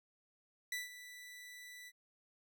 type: tone with ADSR envelope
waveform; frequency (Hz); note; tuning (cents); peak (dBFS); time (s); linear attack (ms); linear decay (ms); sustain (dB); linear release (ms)
sawtooth; 1975.5; B6; 0; -33; 0.72-1.92; 3; 160; -14; 43
effects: none